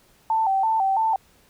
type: tone with vibrato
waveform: sine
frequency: 829 Hz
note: G#5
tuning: 3 cents flat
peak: -18 dBFS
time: 0.3-1.16 s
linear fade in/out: 2 ms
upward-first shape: square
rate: 3 Hz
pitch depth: 120 cents each way
effects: pink hiss -58 dBFS RMS until 1.49 s